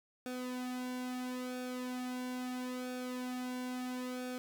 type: tone with flanger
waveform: sawtooth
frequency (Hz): 251.5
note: B3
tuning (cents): +32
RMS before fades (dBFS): -40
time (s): 0.26-4.38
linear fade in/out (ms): 0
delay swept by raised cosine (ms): 0.99 to 2.39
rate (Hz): 0.75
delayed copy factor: -0.7
effects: none